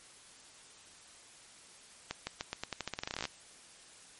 accelerating click train, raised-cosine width 0.2 ms, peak -18 dBFS, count 20, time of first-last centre 2.11-3.253 s, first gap 160 ms, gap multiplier 0.87, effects white hiss -56 dBFS RMS until 4.19 s + MP3 48 kbps

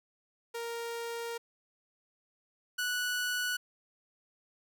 sawtooth tone pair in turn, 466.2 / 1476 Hz, A#4 / F#6, 0 / -5 cents, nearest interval octave + minor sixth, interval 1995 cents, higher second, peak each -32 / -27 dBFS, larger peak second, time 0.54-1.38 / 2.78-3.57 s, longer first, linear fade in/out 10 ms, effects none

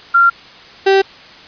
sine / 35% pulse tone pair in turn, 1381 / 388.6 Hz, F6 / G4, -20 / -15 cents, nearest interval octave + minor seventh, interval 2195 cents, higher first, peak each -6 dBFS, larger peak neither, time 0.14-0.3 / 0.86-1.02 s, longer neither, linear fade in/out 10 ms, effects white hiss -38 dBFS RMS until 1.47 s + resampled to 11025 Hz

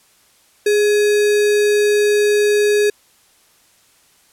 sine tone with sample-and-hold, 415.3 Hz, G#4, in tune, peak -11 dBFS, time 0.66-2.9 s, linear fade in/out 5 ms, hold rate 2100 Hz, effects white hiss -54 dBFS RMS until 4.32 s + low-pass 12000 Hz 12 dB/octave

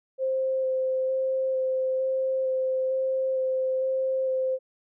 sine tone with vibrato, 523.3 Hz, C5, in tune, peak -23 dBFS, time 0.18-4.59 s, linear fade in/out 50 ms, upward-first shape square, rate 1.1 Hz, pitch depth 8 cents each way, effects none

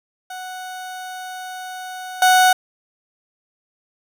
30% pulse tone with level steps, 740 Hz, F#5, in tune, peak -27 / -8 dBFS, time 0.3-2.53 s, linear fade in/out 5 ms, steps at 2.22 s, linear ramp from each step 2 ms, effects none

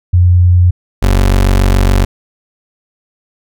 sine / 30% pulse tone pair in turn, 89 / 47.06 Hz, F2 / F#1, +33 / +30 cents, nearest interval major seventh, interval 1103 cents, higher first, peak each -4 dBFS, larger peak neither, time 0.13-0.71 / 1.02-2.05 s, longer second, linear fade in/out 10 ms, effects none

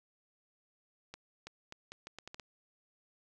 accelerating click train, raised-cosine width 0.2 ms, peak -28 dBFS, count 9, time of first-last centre 1.14-2.397 s, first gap 330 ms, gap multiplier 0.77, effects none

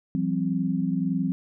sine tone cluster, 169.9 / 191.6 / 261.7 Hz, F3 / G3 / C4, -47 / -39 / 0 cents, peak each -27 dBFS, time 0.15-1.32 s, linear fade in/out 0 ms, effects none

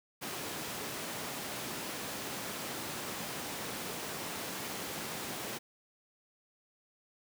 pink high-pass noise, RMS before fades -40 dBFS, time 0.21-5.59 s, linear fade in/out 20 ms, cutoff 180 Hz, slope 12 dB/octave, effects none

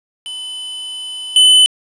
square tone with level steps, 3017 Hz, F#7, 33 cents sharp, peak -25 / -6 dBFS, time 0.26-1.66 s, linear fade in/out 0 ms, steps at 1.36 s, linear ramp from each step 2 ms, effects resampled to 22050 Hz + 7-bit

